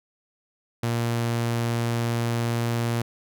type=tone; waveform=sawtooth; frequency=117.4 Hz; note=A#2; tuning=13 cents sharp; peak=-19 dBFS; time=0.83-3.02 s; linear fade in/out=5 ms; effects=none